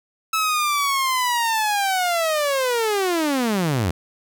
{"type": "linear sweep", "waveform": "sawtooth", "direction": "down", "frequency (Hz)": [1307, 78.4], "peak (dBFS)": -15, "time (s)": [0.33, 3.91], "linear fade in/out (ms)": 5, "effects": []}